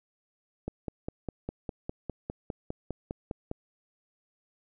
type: click train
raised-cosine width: 2 ms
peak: -20 dBFS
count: 15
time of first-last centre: 0.68-3.514 s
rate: 4.94 Hz
effects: none